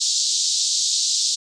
pink band-pass noise, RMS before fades -21 dBFS, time 0-1.36 s, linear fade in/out 20 ms, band 3800 to 7600 Hz, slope 48 dB/octave, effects resampled to 22050 Hz

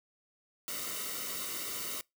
white noise with comb filter, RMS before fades -38 dBFS, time 0.68-2.01 s, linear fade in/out 0 ms, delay 1.2 ms, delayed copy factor -0.75, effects noise-tail reverb RT60 0.2 s tail -25 dB re dry

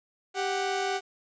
sawtooth tone pair together, 392.5 / 740.9 Hz, G4 / F#5, +2 / +2 cents, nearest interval major seventh, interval 1100 cents, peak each -26 dBFS, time 0.34-1.01 s, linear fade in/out 50 ms, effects resampled to 16000 Hz + 9-bit

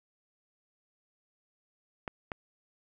clicks, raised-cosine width 0.5 ms, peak -20 dBFS, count 2, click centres 2.078 / 2.318 s, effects none

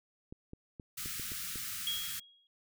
clicks, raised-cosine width 3 ms, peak -32 dBFS, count 7, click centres 0.325 / 0.534 / 0.798 / 1.059 / 1.197 / 1.319 / 1.558 s
white band-stop noise, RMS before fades -40 dBFS, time 0.97-2.2 s, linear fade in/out 10 ms, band 220 to 1200 Hz, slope 96 dB/octave
sine tone with exponential decay, 3293 Hz, G#7, 15 cents flat, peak -30 dBFS, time 1.87-2.47 s, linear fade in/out 1 ms, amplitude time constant 130 ms
effects none

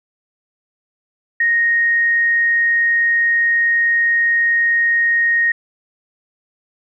sine tone, 1864.7 Hz, A#6, in tune, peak -12 dBFS, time 1.4-5.52 s, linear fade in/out 5 ms, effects none

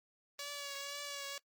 5% pulse tone with vibrato, 567 Hz, C#5, 39 cents sharp, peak -30 dBFS, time 0.39-1.38 s, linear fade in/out 2 ms, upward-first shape triangle, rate 2 Hz, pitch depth 34 cents each way, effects noise-tail reverb RT60 0.1 s tail -23 dB re dry + Opus 24 kbps

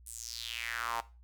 sawtooth tone with high-pass filter sweep, 116.54 Hz, A#2, in tune, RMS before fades -39 dBFS, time 0.06-1.01 s, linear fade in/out 10 ms, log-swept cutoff 9700 to 830 Hz, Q 4.1, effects noise-tail reverb RT60 0.3 s tail -17 dB re dry + added 60 Hz sine -54 dBFS peak until 1.23 s

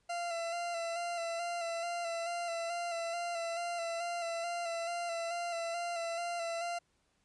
40% pulse tone with vibrato, 682 Hz, F5, 41 cents flat, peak -34 dBFS, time 0.09-6.79 s, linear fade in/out 10 ms, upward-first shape square, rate 2.3 Hz, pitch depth 26 cents each way, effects pink hiss -75 dBFS RMS until 7.24 s + resampled to 22050 Hz

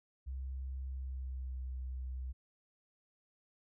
sine tone with pitch glide, 65.8 to 64 Hz, C2 to C2, +10 to -38 cents, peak -38 dBFS, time 0.26-2.33 s, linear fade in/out 20 ms, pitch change -48 cents, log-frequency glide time 0.91-1.62 s, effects none

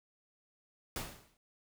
pink noise with exponential decay, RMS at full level -36 dBFS, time 0.96-1.37 s, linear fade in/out 1 ms, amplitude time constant 88 ms, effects none

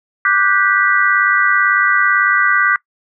sine chord, G major seventh, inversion second, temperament just, 1176 / 1470 / 1568 / 1960 Hz, D6 / F#6 / G6 / B6, +2 / -12 / 0 / -14 cents, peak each -16 dBFS, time 0.25-2.76 s, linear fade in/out 2 ms, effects noise-tail reverb RT60 0.1 s tail -22 dB re dry

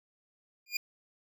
25% pulse tone with exponential growth, 2418 Hz, D7, 50 cents sharp, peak -22 dBFS, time 0.66-0.77 s, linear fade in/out 5 ms, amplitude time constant 22 ms, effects none

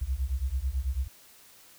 sine beating tone pair, 61.2 / 70.3 Hz, B1 / C#2, -15 / +25 cents, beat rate 9.1 Hz, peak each -30 / -30 dBFS, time 0.01-1.08 s, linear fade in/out 10 ms, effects white hiss -55 dBFS RMS until 1.78 s

